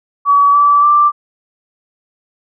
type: tone with pitch steps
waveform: sine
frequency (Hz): 1138 / 1157.2 / 1176.8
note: C#6 / D6 / D6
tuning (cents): +45 / -26 / +3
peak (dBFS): -6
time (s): 0.25-1.12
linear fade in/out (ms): 50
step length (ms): 290
effects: none